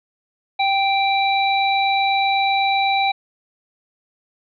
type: harmonic tone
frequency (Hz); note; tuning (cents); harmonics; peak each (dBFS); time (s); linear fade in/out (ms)
784; G5; 0; 1 / 3 / 5; -17 / -22 / -24; 0.59-3.12; 10
effects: none